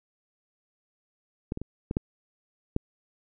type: clicks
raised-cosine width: 3 ms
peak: -16 / -21 / -22 / -16 / -11 / -12 dBFS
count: 6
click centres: 1.521 / 1.574 / 1.616 / 1.911 / 1.969 / 2.764 s
effects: none

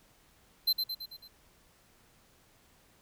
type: tone with echo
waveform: square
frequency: 4097 Hz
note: C8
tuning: 37 cents flat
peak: -24 dBFS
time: 0.67-0.73 s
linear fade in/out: 10 ms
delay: 110 ms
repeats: 5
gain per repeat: -5 dB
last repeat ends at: 1.28 s
effects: pink hiss -64 dBFS RMS until 3.01 s

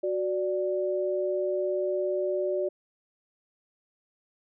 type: tone pair together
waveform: sine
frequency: 369.8 / 587 Hz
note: F#4 / D5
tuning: -1 / -1 cents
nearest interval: minor sixth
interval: 800 cents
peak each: -28 dBFS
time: 0.03-2.69 s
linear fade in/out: 10 ms
effects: none

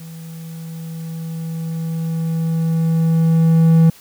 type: tone with level ramp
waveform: triangle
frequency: 163.3 Hz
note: E3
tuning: 16 cents flat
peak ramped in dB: -30 to -5 dBFS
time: 0-3.9 s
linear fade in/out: 5 ms
effects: white hiss -45 dBFS RMS until 4 s

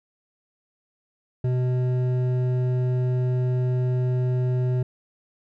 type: tone with hard clipping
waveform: sine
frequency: 126.1 Hz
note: B2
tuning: 36 cents sharp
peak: -22 dBFS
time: 1.44-4.83 s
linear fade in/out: 5 ms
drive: 9 dB
effects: none

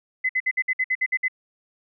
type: tone bursts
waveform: sine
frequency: 2029 Hz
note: B6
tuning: 46 cents sharp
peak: -19 dBFS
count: 10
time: 0.24-1.283 s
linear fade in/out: 10 ms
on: 53 ms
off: 57 ms
effects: none

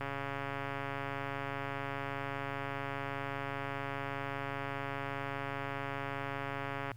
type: click train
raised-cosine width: 0.5 ms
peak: -23 dBFS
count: 961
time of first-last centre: 0.01-6.916 s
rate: 139 Hz
effects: added 114 Hz sine -47 dBFS peak until 6.96 s + pink hiss -66 dBFS RMS until 6.96 s

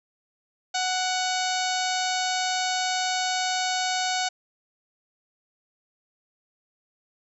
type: harmonic tone with a mistuned harmonic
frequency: 740 Hz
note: F#5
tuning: in tune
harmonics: 1 / 2 / 3 / 4 / 5 / 6 / 7 / 8 / 9 / 10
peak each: -27 / -32 / -35 / -35 / -34 / -33 / -38 / -36 / -38 / -38 dBFS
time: 0.74-4.29 s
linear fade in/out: 10 ms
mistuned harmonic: 3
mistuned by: +24 cents
effects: none

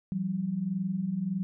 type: tone pair together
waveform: sine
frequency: 169.36 / 191 Hz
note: E3 / G3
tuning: +47 / -45 cents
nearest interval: major second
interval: 208 cents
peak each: -34 / -29 dBFS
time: 0.12-1.43 s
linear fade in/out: 0 ms
effects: none

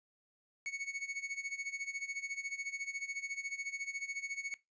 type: tone with tremolo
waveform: 45% pulse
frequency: 2217 Hz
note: C#7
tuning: in tune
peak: -35 dBFS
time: 0.66-4.54 s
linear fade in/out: 0 ms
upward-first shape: sine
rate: 14 Hz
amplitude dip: 85%
effects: noise-tail reverb RT60 0.2 s tail -20 dB re dry + resampled to 16000 Hz

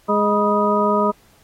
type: harmonic tone with a mistuned harmonic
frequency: 207.7 Hz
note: G#3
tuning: in tune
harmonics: 1 / 2 / 3 / 5 / 6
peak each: -21 / -21 / -21 / -21 / -21 dBFS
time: 0.08-1.12 s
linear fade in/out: 20 ms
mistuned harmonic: 5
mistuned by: -110 cents
effects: pink hiss -55 dBFS RMS until 1.43 s + AAC 48 kbps

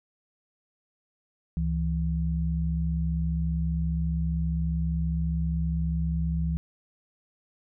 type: tone pair together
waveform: sine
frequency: 69.2 / 164.15 Hz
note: C#2 / E3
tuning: -2 / -7 cents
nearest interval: octave + minor third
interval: 1495 cents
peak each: -27 dBFS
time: 1.57-6.57 s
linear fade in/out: 0 ms
effects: none

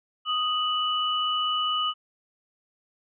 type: tone pair together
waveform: sine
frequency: 1244.5 / 2960 Hz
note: D#6 / F#7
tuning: 0 / 0 cents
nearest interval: octave + minor third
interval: 1500 cents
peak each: -26 dBFS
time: 0.25-1.94 s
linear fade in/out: 50 ms
effects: none

